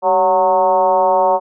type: tone with frequency modulation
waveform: sine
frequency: 740 Hz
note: F#5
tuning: in tune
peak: -10 dBFS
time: 0.02-1.4 s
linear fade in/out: 50 ms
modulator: 178 Hz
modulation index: 1.5
effects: none